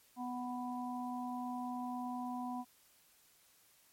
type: harmonic tone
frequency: 247.6 Hz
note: B3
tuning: 5 cents sharp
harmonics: 1 / 3 / 4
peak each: -40 / -43 / -45 dBFS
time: 0.16-2.65 s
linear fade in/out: 50 ms
effects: white hiss -67 dBFS RMS until 3.92 s + MP3 64 kbps